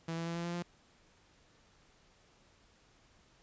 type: tone with pitch steps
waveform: sawtooth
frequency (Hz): 164.81 / 166.63 / 168.47 / 170.33 / 172.21 / 174.11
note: E3 / E3 / E3 / F3 / F3 / F3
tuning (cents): 0 / +19 / +38 / -43 / -24 / -5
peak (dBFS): -32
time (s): 0.08-0.626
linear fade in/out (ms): 5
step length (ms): 91
effects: pink hiss -66 dBFS RMS until 3.42 s + resampled to 16000 Hz